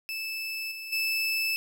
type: tone with level steps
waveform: 30% pulse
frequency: 2627 Hz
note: E7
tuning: 7 cents flat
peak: -29 / -34 / -23 dBFS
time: 0.09-1.56 s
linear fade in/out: 0 ms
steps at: 0.71 / 0.92 s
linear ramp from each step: 10 ms
effects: none